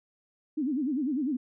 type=tone with vibrato; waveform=sine; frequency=277.4 Hz; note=C#4; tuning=1 cent sharp; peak=-26 dBFS; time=0.57-1.37 s; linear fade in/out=10 ms; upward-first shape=sine; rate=10 Hz; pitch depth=220 cents each way; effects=none